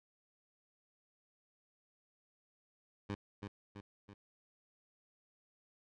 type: tone with echo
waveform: 15% pulse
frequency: 101.5 Hz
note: G#2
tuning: 39 cents flat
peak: -31 dBFS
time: 3.09-3.15 s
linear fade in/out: 10 ms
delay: 330 ms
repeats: 3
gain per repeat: -5 dB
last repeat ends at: 4.14 s
effects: low-pass 4000 Hz 12 dB/octave